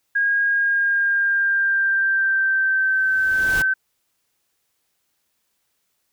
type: tone with pitch glide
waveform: sine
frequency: 1632 to 1540.4 Hz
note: G#6 to G6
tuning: -31 to -31 cents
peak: -16 dBFS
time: 0.15-3.74 s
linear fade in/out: 10 ms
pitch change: -100 cents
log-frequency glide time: 0.44-3.13 s
type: noise with exponential growth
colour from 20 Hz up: pink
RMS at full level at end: -26 dBFS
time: 2.79-3.62 s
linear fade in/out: 2 ms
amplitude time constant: 180 ms
effects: white hiss -71 dBFS RMS until 6.12 s